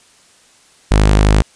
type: tone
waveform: sawtooth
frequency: 51.6 Hz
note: G#1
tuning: 10 cents flat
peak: -4 dBFS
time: 0.91-1.42 s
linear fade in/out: 0 ms
effects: white hiss -49 dBFS RMS until 1.55 s + resampled to 22050 Hz